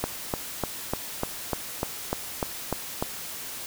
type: click train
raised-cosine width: 1 ms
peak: -11 dBFS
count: 11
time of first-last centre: 0.04-3.025 s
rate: 3.35 Hz
effects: white hiss -37 dBFS RMS until 3.66 s